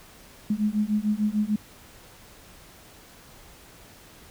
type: beating tone pair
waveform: sine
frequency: 207.7 / 214.4 Hz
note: G#3 / A3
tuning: 0 / -45 cents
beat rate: 6.7 Hz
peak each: -25 / -25 dBFS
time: 0.5-1.56 s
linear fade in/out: 5 ms
effects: pink hiss -50 dBFS RMS until 4.3 s